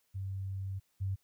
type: tone pair in turn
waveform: sine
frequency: 96.5 / 96.5 Hz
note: G2 / G2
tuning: -27 / -27 cents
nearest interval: unison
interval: 0 cents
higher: neither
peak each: -35 / -31 dBFS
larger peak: second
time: 0.14-0.8 / 1-1.16 s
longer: first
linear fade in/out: 20 ms
effects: white hiss -75 dBFS RMS until 1.23 s